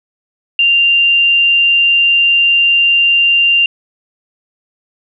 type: tone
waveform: sine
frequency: 2785 Hz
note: F7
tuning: 5 cents flat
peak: -7 dBFS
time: 0.59-3.66 s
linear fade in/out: 2 ms
effects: none